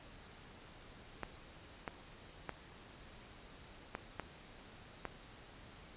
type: clicks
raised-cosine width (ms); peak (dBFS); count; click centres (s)
0.5; -24; 6; 1.233 / 1.878 / 2.493 / 3.951 / 4.197 / 5.053
effects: pink hiss -56 dBFS RMS until 5.96 s + resampled to 8000 Hz